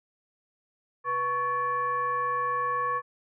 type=tone with frequency modulation; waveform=sine; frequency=1113 Hz; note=C#6; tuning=7 cents sharp; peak=-25 dBFS; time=1.04-3.02 s; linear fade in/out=50 ms; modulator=621 Hz; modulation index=0.64; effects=none